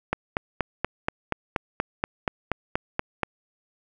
click train, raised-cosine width 0.5 ms, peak -8 dBFS, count 14, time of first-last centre 0.13-3.233 s, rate 4.19 Hz, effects none

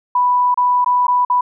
sine tone with dropouts, 987.8 Hz, B5, in tune, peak -11 dBFS, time 0.15-1.41 s, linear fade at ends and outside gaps 5 ms, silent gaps 0.544-0.574 / 0.846-0.86 / 1.069-1.08 / 1.25-1.299 s, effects none

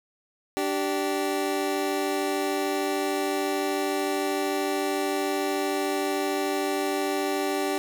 25% pulse tone pair together, 293.7 / 387.1 Hz, D4 / G4, 0 / -22 cents, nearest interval perfect fourth, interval 478 cents, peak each -25 / -23 dBFS, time 0.57-7.78 s, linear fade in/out 0 ms, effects none

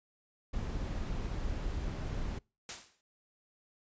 brown noise, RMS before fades -36 dBFS, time 0.53-2.39 s, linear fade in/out 10 ms
white noise with exponential decay, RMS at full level -37 dBFS, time 2.69-3.01 s, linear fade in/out 1 ms, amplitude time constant 69 ms
effects noise-tail reverb RT60 0.3 s tail -26 dB re dry + resampled to 16000 Hz

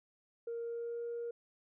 sine tone with pitch glide, 466.2 to 470.8 Hz, A#4 to A#4, 0 to +17 cents, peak -36 dBFS, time 0.47-1.31 s, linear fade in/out 5 ms, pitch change +17 cents, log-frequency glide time 0.61-1.03 s, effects tanh soft clip ceiling -34 dBFS

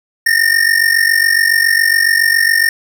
square ring-modulated tone, 1825 Hz, A#6, 37 cents flat, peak -7 dBFS, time 0.26-2.69 s, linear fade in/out 2 ms, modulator 23.6 Hz, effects 7-bit

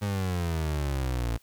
30% pulse exponential sweep, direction down, 104 to 56.1 Hz, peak -24 dBFS, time 0.01-1.38 s, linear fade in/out 20 ms, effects white hiss -63 dBFS RMS until 1.42 s

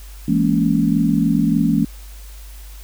sine chord, A# half-diminished seventh, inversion second, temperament just, 167.82 / 209.8 / 233.1 / 279.7 Hz, E3 / G#3 / A#3 / C#4, +31 / +18 / 0 / +16 cents, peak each -19 dBFS, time 0.28-1.85 s, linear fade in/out 5 ms, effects added 50 Hz sine -34 dBFS peak until 2.83 s + white hiss -45 dBFS RMS until 2.83 s

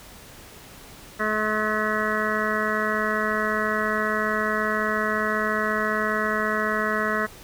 harmonic tone, 214.6 Hz, A3, 43 cents flat, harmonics 1 / 2 / 3 / 5 / 6 / 7 / 8 / 9, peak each -30 / -30 / -30 / -30 / -30 / -30 / -30 / -30 dBFS, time 1.19-7.27 s, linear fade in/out 20 ms, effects pink hiss -45 dBFS RMS until 7.43 s

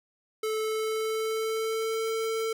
square tone with pitch glide, 435.9 to 446.9 Hz, A4 to A4, -16 to +27 cents, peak -28 dBFS, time 0.43-2.53 s, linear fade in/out 5 ms, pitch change +43 cents, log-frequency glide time 0.59-2.06 s, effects none

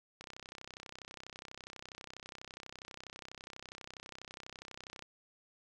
click train, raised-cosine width 0.2 ms, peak -29 dBFS, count 156, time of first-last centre 0.21-5.024 s, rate 32.2 Hz, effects none

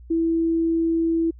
sine tone, 329.6 Hz, E4, in tune, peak -18 dBFS, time 0.1-1.31 s, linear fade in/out 10 ms, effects added 60 Hz sine -41 dBFS peak until 1.39 s

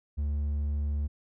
sine tone with hard clipping, 73.1 Hz, D2, 7 cents flat, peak -28 dBFS, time 0.17-1.08 s, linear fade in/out 20 ms, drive 3 dB, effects none

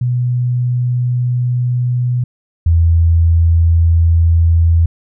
sine tone pair in turn, 123.47 / 83.22 Hz, B2 / E2, 0 / +17 cents, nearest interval perfect fifth, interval 683 cents, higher first, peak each -12 / -7 dBFS, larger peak second, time 0.01-2.24 / 2.66-4.86 s, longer first, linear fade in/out 5 ms, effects none

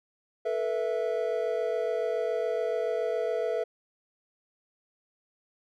triangle chord, A suspended second, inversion none, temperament equal with one note detuned, 440 / 487.1 / 659.3 Hz, A4 / B4 / E5, 0 / -24 / 0 cents, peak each -29 dBFS, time 0.45-3.64 s, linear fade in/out 10 ms, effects none

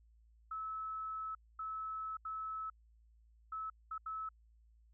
sine tone bursts at uneven times, 1300 Hz, E6, 24 cents flat, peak -39 dBFS, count 6, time 0.51-1.35 / 1.59-2.17 / 2.25-2.7 / 3.52-3.7 / 3.91-3.98 / 4.06-4.29 s, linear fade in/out 5 ms, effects added 56 Hz sine -63 dBFS peak until 4.93 s

